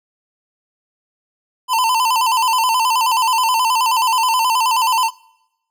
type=tone with vibrato; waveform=square; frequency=956 Hz; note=A#5; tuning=43 cents sharp; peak=-14 dBFS; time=1.68-5.11 s; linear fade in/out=50 ms; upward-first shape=square; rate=9.4 Hz; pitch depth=97 cents each way; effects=noise-tail reverb RT60 0.9 s tail -24 dB re dry